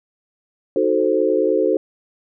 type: chord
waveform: sine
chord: D# diminished seventh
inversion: none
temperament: equal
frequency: 311.1 / 370 / 440 / 523.3 Hz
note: D#4 / F#4 / A4 / C5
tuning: 0 / 0 / 0 / 0 cents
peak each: -22 / -20 / -19 / -20 dBFS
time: 0.76-1.77 s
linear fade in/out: 2 ms
effects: none